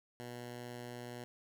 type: tone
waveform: 10% pulse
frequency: 121.6 Hz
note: B2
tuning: 26 cents flat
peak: -36 dBFS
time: 0.2-1.24 s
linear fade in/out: 0 ms
effects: none